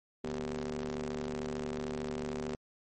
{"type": "ring-modulated tone", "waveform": "sawtooth", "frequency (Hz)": 73.42, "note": "D2", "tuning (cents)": 0, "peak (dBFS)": -28, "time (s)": [0.24, 2.55], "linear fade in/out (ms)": 0, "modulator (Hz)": 316, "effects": ["MP3 32 kbps"]}